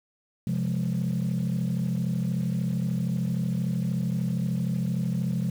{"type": "chord", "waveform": "sine", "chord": "F minor", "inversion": "second", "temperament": "equal", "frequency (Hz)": [130.81, 174.61, 207.7], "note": ["C3", "F3", "Ab3"], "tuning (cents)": [0, 0, 0], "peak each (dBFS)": [-27, -26, -29], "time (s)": [0.47, 5.5], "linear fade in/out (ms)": 2, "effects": ["tanh soft clip ceiling -20 dBFS", "8-bit"]}